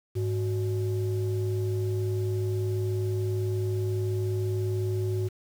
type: tone pair together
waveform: sine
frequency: 103.72 / 369.6 Hz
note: G#2 / F#4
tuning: -2 / -2 cents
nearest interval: octave + minor seventh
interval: 2200 cents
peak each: -25 / -29 dBFS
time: 0.15-5.29 s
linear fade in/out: 20 ms
effects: tanh soft clip ceiling -21 dBFS + 8-bit